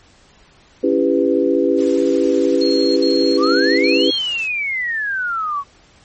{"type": "chord", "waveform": "sine", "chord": "C# half-diminished seventh", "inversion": "none", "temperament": "just", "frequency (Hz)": [277.2, 332.6, 399.1, 498.9], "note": ["C#4", "E4", "G4", "B4"], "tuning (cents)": [0, 16, 31, 17], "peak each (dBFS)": -18, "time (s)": [0.83, 4.11], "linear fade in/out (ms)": 10}
{"type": "noise", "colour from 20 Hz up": "white", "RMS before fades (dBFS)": -35, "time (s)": [1.76, 4.49], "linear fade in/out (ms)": 50}
{"type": "tone bursts", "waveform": "sine", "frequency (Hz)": 4270, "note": "C8", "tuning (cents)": 34, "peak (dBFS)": -21, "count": 4, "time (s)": [2.61, 4.187], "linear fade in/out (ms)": 5, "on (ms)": 350, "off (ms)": 59}
{"type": "exponential two-way sweep", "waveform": "sine", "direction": "up then down", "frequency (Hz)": [1100, 3322, 1100], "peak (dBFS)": -18, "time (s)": [3.37, 5.64], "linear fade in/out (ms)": 50, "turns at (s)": 4.1}
{"effects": ["pink hiss -50 dBFS RMS until 6.04 s", "MP3 32 kbps"]}